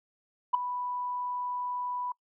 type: tone with ADSR envelope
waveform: sine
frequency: 987.8 Hz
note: B5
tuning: in tune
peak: -17 dBFS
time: 0.53-2.12 s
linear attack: 15 ms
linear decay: 7 ms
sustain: -14 dB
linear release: 4 ms
effects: noise-tail reverb RT60 0.1 s tail -24 dB re dry + tanh soft clip ceiling -14 dBFS